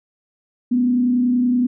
sine tone with frequency modulation, 246.9 Hz, B3, in tune, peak -14 dBFS, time 0.71-1.67 s, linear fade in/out 10 ms, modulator 30.6 Hz, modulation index 0.39, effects none

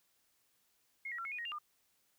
sine tone with pitch steps, 2153 / 1911 / 1361 / 2179 / 2462 / 1878 / 2795 / 1207 Hz, C7 / A#6 / F6 / C#7 / D#7 / A#6 / F7 / D6, +49 / +43 / -45 / -30 / -19 / +12 / +1 / +47 cents, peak -39 dBFS, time 1.05-1.586 s, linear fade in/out 5 ms, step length 67 ms, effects white hiss -75 dBFS RMS until 2.18 s

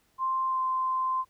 sine tone with pitch glide, 1050 to 1039.1 Hz, C6 to C6, +6 to -12 cents, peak -25 dBFS, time 0.18-1.25 s, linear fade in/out 50 ms, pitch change -18 cents, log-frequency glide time 0.46-0.6 s, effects pink hiss -68 dBFS RMS until 1.29 s

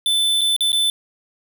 square tone with dropouts, 3520 Hz, A7, in tune, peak -16 dBFS, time 0.06-0.9 s, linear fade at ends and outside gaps 1 ms, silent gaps 0.41-0.415 / 0.564-0.607 / 0.719-0.729 s, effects none

